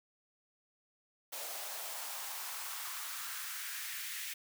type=noise with high-pass filter sweep; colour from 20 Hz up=white; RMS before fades=-42 dBFS; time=1.32-4.34 s; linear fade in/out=10 ms; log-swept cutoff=560 to 2100 Hz; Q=2.3; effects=none